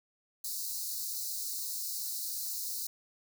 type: high-pass noise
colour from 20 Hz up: white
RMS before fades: -37 dBFS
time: 0.44-2.87 s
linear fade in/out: 5 ms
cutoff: 4000 Hz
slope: 96 dB/octave
effects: none

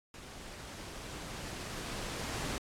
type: noise with level ramp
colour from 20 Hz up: pink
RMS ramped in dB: -49 to -37 dBFS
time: 0.14-2.58 s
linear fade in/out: 0 ms
effects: low-pass 9000 Hz 12 dB/octave + AAC 64 kbps

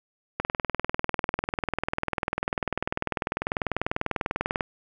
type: click train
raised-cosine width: 0.5 ms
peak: -10 dBFS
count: 86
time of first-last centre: 0.4-4.608 s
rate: 20.2 Hz
effects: none

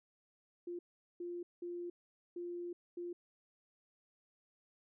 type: tone bursts at uneven times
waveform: sine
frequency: 349.2 Hz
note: F4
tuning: in tune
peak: -40 dBFS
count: 5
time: 0.67-0.79 / 1.2-1.43 / 1.62-1.9 / 2.36-2.73 / 2.97-3.13 s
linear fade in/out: 5 ms
effects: none

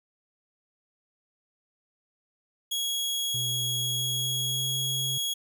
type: tone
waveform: sawtooth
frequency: 3322 Hz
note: G#7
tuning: in tune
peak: -24 dBFS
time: 2.71-5.34 s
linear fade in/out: 10 ms
type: tone with pitch glide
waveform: triangle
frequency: 125.1 to 131.85 Hz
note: B2 to C3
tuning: +23 to +14 cents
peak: -32 dBFS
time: 3.34-5.18 s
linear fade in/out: 5 ms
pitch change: +91 cents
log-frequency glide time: 3.73-4.8 s
effects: none

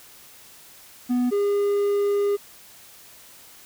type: tone pair in turn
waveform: triangle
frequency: 246.9 / 405.9 Hz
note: B3 / G#4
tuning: 0 / -40 cents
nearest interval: major sixth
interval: 860 cents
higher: second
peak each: -17 dBFS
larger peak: neither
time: 1.09-1.31 / 1.31-2.37 s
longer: second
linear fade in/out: 20 ms
effects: white hiss -48 dBFS RMS until 3.65 s

